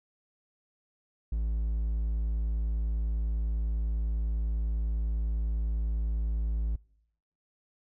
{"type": "tone", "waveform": "triangle", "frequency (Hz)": 55, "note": "A1", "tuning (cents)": 0, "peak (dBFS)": -25, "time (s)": [1.32, 6.76], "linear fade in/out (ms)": 5, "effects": ["noise-tail reverb RT60 0.8 s tail -25 dB re dry"]}